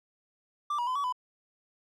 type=tone with pitch steps; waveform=triangle; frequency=1177 / 962 / 1017 / 1136 / 1001 Hz; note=D6 / B5 / C6 / C#6 / B5; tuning=+3 / -46 / -50 / +42 / +23 cents; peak=-26 dBFS; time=0.7-1.125 s; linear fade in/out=5 ms; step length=85 ms; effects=none